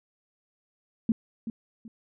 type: tone with echo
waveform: sine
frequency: 226.3 Hz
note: A3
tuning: 49 cents sharp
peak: -19 dBFS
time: 1.09-1.12 s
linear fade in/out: 2 ms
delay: 380 ms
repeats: 2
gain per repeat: -11 dB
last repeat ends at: 1.88 s
effects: none